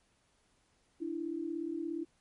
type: tone pair together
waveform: sine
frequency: 297.3 / 334.4 Hz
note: D4 / E4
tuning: +21 / +25 cents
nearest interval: major second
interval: 204 cents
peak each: -39 / -36 dBFS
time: 1-2.05 s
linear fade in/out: 20 ms
effects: pink hiss -72 dBFS RMS until 2.2 s + MP3 48 kbps